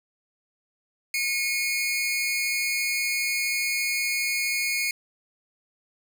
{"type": "tone pair together", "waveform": "sawtooth", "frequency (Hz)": [2176, 2441], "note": ["C#7", "D#7"], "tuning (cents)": [-33, -34], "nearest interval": "major second", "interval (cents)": 199, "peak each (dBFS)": [-22, -26], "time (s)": [1.14, 4.91], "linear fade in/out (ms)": 2, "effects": []}